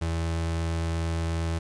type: tone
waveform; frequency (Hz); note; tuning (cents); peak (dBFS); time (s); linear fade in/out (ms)
35% pulse; 82.6; E2; +4; -24; 0.01-1.59; 10
effects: resampled to 22050 Hz + 10-bit